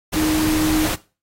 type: tone in noise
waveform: sine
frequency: 311.1 Hz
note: D#4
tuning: in tune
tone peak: -17 dBFS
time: 0.15-0.87 s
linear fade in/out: 20 ms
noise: pink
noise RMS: -23 dBFS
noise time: 0.12-0.96 s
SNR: +3 dB
effects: noise-tail reverb RT60 0.3 s tail -17 dB re dry + AAC 48 kbps